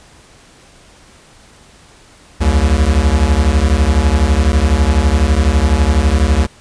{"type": "beating tone pair", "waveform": "square", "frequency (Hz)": [65.41, 77.41], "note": ["C2", "D#2"], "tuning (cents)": [0, -8], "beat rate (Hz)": 12, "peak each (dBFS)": -13, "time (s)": [2.4, 6.47], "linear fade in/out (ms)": 20, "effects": ["pink hiss -44 dBFS RMS until 6.6 s", "resampled to 22050 Hz"]}